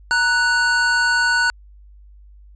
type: tone pair together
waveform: square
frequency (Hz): 932.3 / 1480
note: A#5 / F#6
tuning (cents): 0 / 0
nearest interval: minor sixth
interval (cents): 800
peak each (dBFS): -24 / -16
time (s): 0.11-1.5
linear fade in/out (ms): 0
effects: added 50 Hz sine -42 dBFS peak until 2.55 s + resampled to 16000 Hz